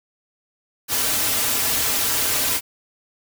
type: noise with comb filter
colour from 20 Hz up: white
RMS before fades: -21 dBFS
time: 0.88-2.61 s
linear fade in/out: 50 ms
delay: 5.5 ms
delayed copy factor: -0.8
effects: none